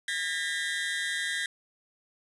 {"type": "tone cluster", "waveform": "30% pulse", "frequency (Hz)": [1623, 1814, 1965], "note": ["G#6", "A#6", "B6"], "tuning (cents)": [-40, -48, -9], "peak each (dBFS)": -31, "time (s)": [0.08, 1.46], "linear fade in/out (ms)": 2, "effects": ["resampled to 22050 Hz", "9-bit"]}